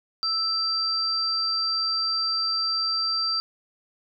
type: tone pair together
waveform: sine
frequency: 1318.5 / 4699 Hz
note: E6 / D8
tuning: 0 / 0 cents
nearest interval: octave + minor seventh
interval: 2200 cents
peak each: -31 / -23 dBFS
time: 0.23-3.4 s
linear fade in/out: 0 ms
effects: none